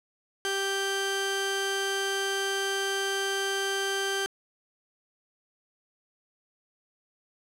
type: tone pair together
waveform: sawtooth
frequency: 392 / 1568 Hz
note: G4 / G6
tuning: 0 / 0 cents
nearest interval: 2 octaves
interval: 2400 cents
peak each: -26 / -25 dBFS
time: 0.45-4.26 s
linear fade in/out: 0 ms
effects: low-pass 11000 Hz 12 dB/octave